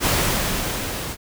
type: noise with level ramp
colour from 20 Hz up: pink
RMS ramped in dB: -18 to -30 dBFS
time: 0-1.17 s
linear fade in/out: 50 ms
effects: none